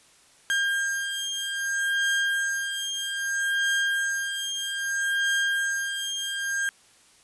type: beating tone pair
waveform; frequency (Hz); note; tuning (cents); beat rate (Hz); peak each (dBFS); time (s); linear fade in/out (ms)
35% pulse; 1604 / 1604.62; G6 / G6; +39 / +40; 0.62; -26; 0.5-6.69; 0
effects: white hiss -57 dBFS RMS until 7.23 s + resampled to 24000 Hz